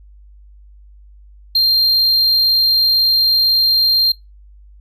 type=tone; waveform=triangle; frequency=4186 Hz; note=C8; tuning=in tune; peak=-9 dBFS; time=1.55-4.12 s; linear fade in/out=5 ms; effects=noise-tail reverb RT60 0.2 s tail -22 dB re dry + added 50 Hz sine -40 dBFS peak until 4.8 s